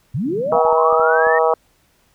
sine linear sweep, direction up, 101 to 1864.7 Hz, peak -18 dBFS, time 0.14-1.39 s, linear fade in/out 10 ms
pink band-pass noise, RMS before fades -32 dBFS, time 0.25-0.59 s, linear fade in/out 10 ms, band 130 to 280 Hz, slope 48 dB/octave
harmonic tone, 160.7 Hz, E3, 44 cents flat, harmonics 3 / 4 / 5 / 6 / 7 / 8, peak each -16 / -18 / -20 / -22 / -23 / -24 dBFS, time 0.52-1.54 s, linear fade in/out 2 ms
clicks, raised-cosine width 1 ms, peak -19 dBFS, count 6, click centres 0.541 / 0.651 / 0.728 / 0.927 / 0.997 / 1.269 s
effects pink hiss -59 dBFS RMS until 2.14 s

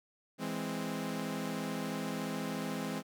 sawtooth chord, E augmented, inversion none, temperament equal, 164.81 / 207.7 / 261.6 Hz, E3 / G#3 / B#3, 0 / 0 / 0 cents, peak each -37 / -35 / -35 dBFS, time 0.38-3.03 s, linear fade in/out 50 ms, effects none

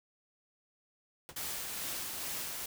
pink noise with exponential decay, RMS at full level -42 dBFS, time 1.29-1.4 s, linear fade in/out 0 ms, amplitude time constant 22 ms
white noise with tremolo, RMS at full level -38 dBFS, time 1.36-2.66 s, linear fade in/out 5 ms, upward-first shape sine, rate 2.3 Hz, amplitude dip 25%
effects none

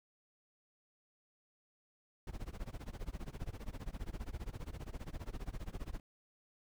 brown noise with tremolo, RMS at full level -40 dBFS, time 2.27-6 s, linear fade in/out 2 ms, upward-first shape sine, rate 15 Hz, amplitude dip 95%, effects none

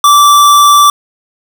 square tone, 1165 Hz, D6, 14 cents flat, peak -3 dBFS, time 0.04-0.9 s, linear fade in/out 2 ms, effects none

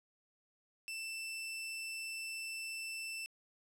sawtooth tone, 2663 Hz, E7, 17 cents sharp, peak -37 dBFS, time 0.88-3.26 s, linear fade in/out 0 ms, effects low-pass 12000 Hz 12 dB/octave

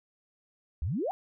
sine exponential sweep, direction up, 63.2 to 814 Hz, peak -28 dBFS, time 0.82-1.11 s, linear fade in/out 0 ms, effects none

